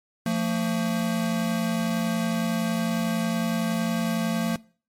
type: tone pair together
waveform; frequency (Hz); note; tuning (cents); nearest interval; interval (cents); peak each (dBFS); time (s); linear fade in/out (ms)
square; 174.61 / 225.5; F3 / A3; 0 / +43; major third; 443; -28 / -25; 0.26-4.56; 2
effects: noise-tail reverb RT60 0.4 s tail -21 dB re dry + MP3 64 kbps